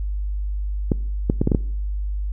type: clicks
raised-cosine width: 3 ms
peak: -4 dBFS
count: 6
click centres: 0.918 / 1.299 / 1.415 / 1.474 / 1.518 / 1.548 s
effects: noise-tail reverb RT60 0.7 s tail -23 dB re dry + added 50 Hz sine -22 dBFS peak until 2.32 s